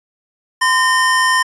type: tone pair together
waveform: square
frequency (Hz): 1025.4 / 1827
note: C6 / A#6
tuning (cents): -35 / -35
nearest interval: minor seventh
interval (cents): 1000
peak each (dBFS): -15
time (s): 0.61-1.43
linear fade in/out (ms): 10
effects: resampled to 24000 Hz